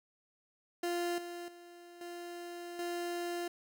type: tone with level steps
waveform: 30% pulse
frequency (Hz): 347.8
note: F4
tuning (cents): -7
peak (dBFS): -30 / -39 / -49 / -40 / -33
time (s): 0.83-3.48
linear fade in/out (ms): 5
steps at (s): 1.18 / 1.48 / 2.01 / 2.79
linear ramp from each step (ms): 2
effects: none